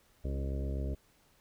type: harmonic tone with a mistuned harmonic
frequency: 67.9 Hz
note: C#2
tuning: 35 cents flat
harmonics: 1 / 2 / 3 / 4 / 5 / 6 / 7 / 8 / 9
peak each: -33 / -41 / -46 / -45 / -49 / -48 / -50 / -52 / -49 dBFS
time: 0.24-0.95 s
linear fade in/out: 10 ms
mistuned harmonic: 5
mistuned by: +19 cents
effects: pink hiss -67 dBFS RMS until 1.4 s